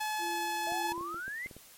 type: tone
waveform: sawtooth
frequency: 857 Hz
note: A5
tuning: 46 cents flat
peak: -28 dBFS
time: 0-0.93 s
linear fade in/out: 10 ms
type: tone with tremolo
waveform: sine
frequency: 342.2 Hz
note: F4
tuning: 35 cents flat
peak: -38 dBFS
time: 0.18-1.21 s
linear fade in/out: 50 ms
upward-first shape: sine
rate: 1.8 Hz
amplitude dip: 50%
type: exponential sweep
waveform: sine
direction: up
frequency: 653 to 2119 Hz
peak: -36 dBFS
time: 0.67-1.47 s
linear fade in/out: 0 ms
type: clicks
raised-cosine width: 2 ms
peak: -35 dBFS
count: 9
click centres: 0.721 / 0.92 / 0.979 / 1.01 / 1.144 / 1.28 / 1.461 / 1.512 / 1.566 s
effects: white hiss -55 dBFS RMS until 1.77 s + MP3 64 kbps